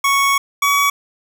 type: tone pair in turn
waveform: 25% pulse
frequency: 1110 / 1132 Hz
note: C#6 / C#6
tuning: +2 / +36 cents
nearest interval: unison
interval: 34 cents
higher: second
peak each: -9 dBFS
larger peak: neither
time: 0.04-0.38 / 0.62-0.9 s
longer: first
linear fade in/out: 5 ms
effects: none